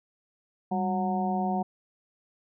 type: harmonic tone with a mistuned harmonic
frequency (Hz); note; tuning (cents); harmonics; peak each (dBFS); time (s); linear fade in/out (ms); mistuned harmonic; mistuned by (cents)
183.8; F#3; -11; 1 / 2 / 3 / 4 / 5; -28 / -36 / -40 / -29 / -36; 0.71-1.63; 10; 1; +100
effects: none